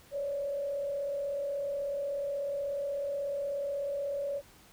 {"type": "tone with frequency modulation", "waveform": "sine", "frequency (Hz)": 565, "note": "C#5", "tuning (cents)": 33, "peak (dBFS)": -31, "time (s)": [0.11, 4.42], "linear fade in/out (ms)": 50, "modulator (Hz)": 36.4, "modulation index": 0.49, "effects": ["pink hiss -58 dBFS RMS until 4.72 s"]}